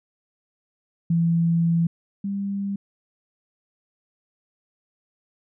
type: tone pair in turn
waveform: sine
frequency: 167.6 / 198.74 Hz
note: E3 / G3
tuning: +29 / +24 cents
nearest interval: minor third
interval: 295 cents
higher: second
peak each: -17 / -24 dBFS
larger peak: first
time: 1.1-1.87 / 2.24-2.76 s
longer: first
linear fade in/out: 5 ms
effects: none